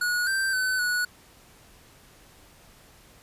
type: tone with pitch steps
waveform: square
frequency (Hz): 1456 / 1566 / 1515 / 1467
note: F#6 / G6 / F#6 / F#6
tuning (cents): -28 / -2 / +40 / -15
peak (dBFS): -24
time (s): 0.01-1.05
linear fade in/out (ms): 5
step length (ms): 260
effects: pink hiss -54 dBFS RMS until 3.22 s + resampled to 32000 Hz